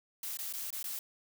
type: noise with dropouts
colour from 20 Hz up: blue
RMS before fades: -39 dBFS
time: 0.23-0.99 s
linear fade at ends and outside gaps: 2 ms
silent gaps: 0.372-0.388 / 0.527-0.536 / 0.705-0.727 / 0.828-0.841 s
effects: none